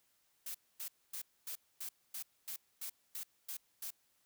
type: noise bursts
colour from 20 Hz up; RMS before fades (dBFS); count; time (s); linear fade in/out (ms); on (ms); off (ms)
blue; -43; 11; 0.46-3.906; 5; 86; 250
effects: white hiss -75 dBFS RMS until 4.25 s